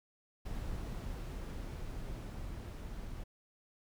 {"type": "noise with level ramp", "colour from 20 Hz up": "brown", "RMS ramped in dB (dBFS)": [-40, -44], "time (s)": [0.45, 3.24], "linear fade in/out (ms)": 10, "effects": []}